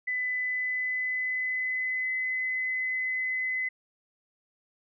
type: tone with pitch glide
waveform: sine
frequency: 2003 to 2027 Hz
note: B6 to B6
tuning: +24 to +45 cents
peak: -27 dBFS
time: 0.07-3.69 s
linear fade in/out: 10 ms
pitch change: +21 cents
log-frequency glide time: 0.38-2.29 s
effects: none